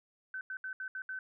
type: tone bursts at uneven times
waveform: sine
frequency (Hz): 1526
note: G6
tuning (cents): -47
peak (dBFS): -37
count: 6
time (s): 0.34-0.41 / 0.5-0.57 / 0.64-0.73 / 0.8-0.88 / 0.95-1.02 / 1.09-1.19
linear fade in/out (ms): 2
effects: none